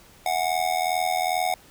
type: tone with amplitude modulation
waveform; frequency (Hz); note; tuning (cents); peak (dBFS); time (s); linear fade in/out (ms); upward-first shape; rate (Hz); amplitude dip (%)
square; 733; F#5; -16; -19; 0.26-1.54; 2; sine; 82.4; 85
effects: pink hiss -52 dBFS RMS until 1.7 s